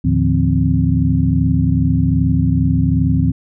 sine tone cluster, 77.7 / 110.3 / 148.9 / 171.4 / 260.5 Hz, D#2 / A2 / D3 / F3 / C4, -2 / +5 / +24 / -32 / -7 cents, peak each -18 dBFS, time 0.04-3.32 s, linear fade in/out 10 ms, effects none

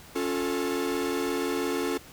45% pulse chord, Db augmented, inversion none, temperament equal with one note detuned, 277.2 / 354.3 / 440 Hz, Db4 / F4 / A4, 0 / +25 / 0 cents, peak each -31 dBFS, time 0.15-1.98 s, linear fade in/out 10 ms, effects pink hiss -49 dBFS RMS until 2.12 s

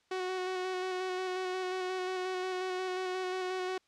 sawtooth tone with vibrato, 370 Hz, F#4, in tune, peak -29 dBFS, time 0.11-3.78 s, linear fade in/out 5 ms, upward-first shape square, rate 5.6 Hz, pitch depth 16 cents each way, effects white hiss -71 dBFS RMS until 3.87 s + low-pass 5000 Hz 12 dB/octave

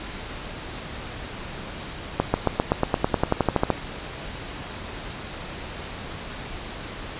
accelerating click train, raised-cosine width 1 ms, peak -4 dBFS, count 16, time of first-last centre 2.2-3.703 s, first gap 140 ms, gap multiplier 0.95, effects pink hiss -35 dBFS RMS until 7.19 s + resampled to 8000 Hz

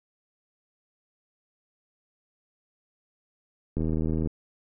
click train, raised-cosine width 3 ms, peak -16 dBFS, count 41, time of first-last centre 3.77-4.273 s, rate 79.6 Hz, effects none

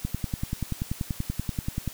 click train, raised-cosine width 5 ms, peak -15 dBFS, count 20, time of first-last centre 0.05-1.877 s, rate 10.4 Hz, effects white hiss -44 dBFS RMS until 1.93 s

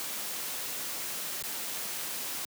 white noise with dropouts, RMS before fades -36 dBFS, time 0-2.45 s, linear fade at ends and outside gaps 0 ms, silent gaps 1.424-1.437 s, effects high-pass 150 Hz 12 dB/octave

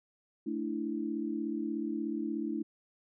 sine chord, A suspended fourth, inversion none, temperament just, 220 / 293.3 / 330 Hz, A3 / D4 / E4, 0 / -2 / +2 cents, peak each -37 / -36 / -36 dBFS, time 0.46-2.63 s, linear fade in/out 10 ms, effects none

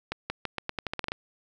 accelerating click train, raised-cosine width 0.3 ms, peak -14 dBFS, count 12, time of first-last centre 0.12-1.119 s, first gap 180 ms, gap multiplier 0.85, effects none

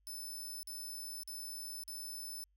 10% pulse tone bursts, 5274 Hz, E8, in tune, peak -37 dBFS, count 4, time 0.07-2.439 s, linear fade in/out 0 ms, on 560 ms, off 43 ms, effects added 50 Hz sine -70 dBFS peak until 2.56 s

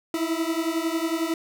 40% pulse beating tone pair, 322.1 / 333.1 Hz, E4 / E4, -40 / +18 cents, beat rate 11 Hz, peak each -26 dBFS, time 0.14-1.34 s, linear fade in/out 2 ms, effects none

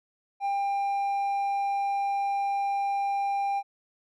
sine tone with hard clipping, 797 Hz, G5, 28 cents sharp, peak -26 dBFS, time 0.4-3.63 s, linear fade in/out 50 ms, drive 3 dB, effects none

